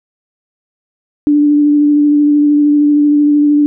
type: tone with vibrato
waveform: sine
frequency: 293.7 Hz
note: D4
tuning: in tune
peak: -6 dBFS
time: 1.27-3.66 s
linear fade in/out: 0 ms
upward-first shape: sine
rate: 13 Hz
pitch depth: 15 cents each way
effects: none